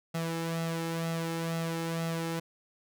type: tone with flanger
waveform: sawtooth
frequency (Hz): 165.2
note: E3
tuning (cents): +4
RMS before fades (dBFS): -33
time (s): 0.14-2.4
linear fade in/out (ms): 10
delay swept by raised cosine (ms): 1.5 to 2.31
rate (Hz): 2.1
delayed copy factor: +0.55
effects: none